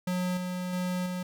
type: tone with level steps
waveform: square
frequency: 181.2 Hz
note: F#3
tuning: 36 cents flat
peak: -28 / -32 / -29 / -32 dBFS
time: 0.07-1.23 s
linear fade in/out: 5 ms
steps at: 0.37 / 0.73 / 1.06 s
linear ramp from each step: 2 ms
effects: none